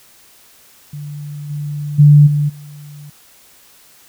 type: tone with level steps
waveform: sine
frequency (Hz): 146.83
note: D3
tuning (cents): 0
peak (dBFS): -25 / -20 / -3 / -12 / -32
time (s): 0.93-3.1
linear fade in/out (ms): 5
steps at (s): 1.49 / 1.98 / 2.26 / 2.48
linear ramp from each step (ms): 20
effects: white hiss -47 dBFS RMS until 4.08 s